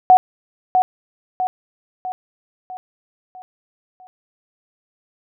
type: tone with echo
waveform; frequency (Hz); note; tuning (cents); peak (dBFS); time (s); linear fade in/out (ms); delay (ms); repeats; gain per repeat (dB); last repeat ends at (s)
sine; 740; F#5; 0; -5; 0.1-0.17; 0; 650; 6; -6; 4.07
effects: none